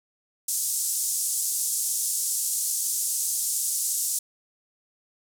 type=band-pass noise; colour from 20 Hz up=pink; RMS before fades=-27 dBFS; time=0.48-4.19 s; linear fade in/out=5 ms; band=6700 to 12000 Hz; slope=24 dB/octave; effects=none